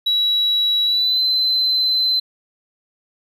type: tone with pitch glide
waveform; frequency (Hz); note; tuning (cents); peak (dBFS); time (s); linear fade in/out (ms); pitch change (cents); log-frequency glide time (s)
triangle; 3900 to 4059; B7 to B7; -23 to +47; -12; 0.06-2.2; 10; +70; 0.85-1.22
effects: tanh soft clip ceiling -12 dBFS